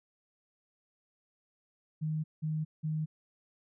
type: tone bursts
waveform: sine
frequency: 155.56 Hz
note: D#3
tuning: in tune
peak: -30 dBFS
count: 3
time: 2.01-3.06 s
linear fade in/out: 20 ms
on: 230 ms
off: 180 ms
effects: none